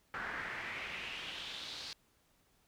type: noise with band-pass filter sweep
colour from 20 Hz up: brown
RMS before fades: -43 dBFS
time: 0.14-1.93 s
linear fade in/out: 0 ms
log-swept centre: 1500 to 4500 Hz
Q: 3.4
effects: pink hiss -72 dBFS RMS until 2.67 s